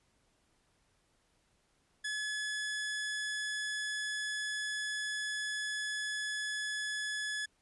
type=tone; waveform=sawtooth; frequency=1706 Hz; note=G#6; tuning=46 cents sharp; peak=-31 dBFS; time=2.04-7.46 s; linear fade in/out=10 ms; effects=pink hiss -73 dBFS RMS until 7.61 s + resampled to 24000 Hz